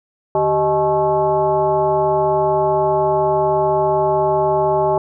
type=tone with frequency modulation; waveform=sine; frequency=622.3 Hz; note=D#5; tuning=in tune; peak=-13 dBFS; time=0.35-4.98 s; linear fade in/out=2 ms; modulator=235 Hz; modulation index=1.4; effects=none